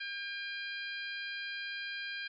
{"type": "harmonic tone with a mistuned harmonic", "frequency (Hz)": 802, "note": "G5", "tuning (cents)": 39, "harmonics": [2, 3, 4, 5, 6], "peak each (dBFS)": [-40, -44, -46, -48, -50], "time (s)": [0, 2.28], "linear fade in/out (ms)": 10, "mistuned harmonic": 5, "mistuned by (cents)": 27, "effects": []}